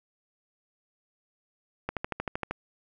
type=click train; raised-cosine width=0.5 ms; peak=-15 dBFS; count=9; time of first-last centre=1.89-2.51 s; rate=12.9 Hz; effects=none